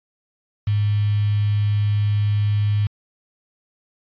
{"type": "tone with quantisation", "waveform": "sine", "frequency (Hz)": 103.83, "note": "G#2", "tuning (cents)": 0, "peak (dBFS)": -16, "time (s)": [0.67, 2.87], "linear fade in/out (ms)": 5, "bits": 6, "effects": ["resampled to 11025 Hz"]}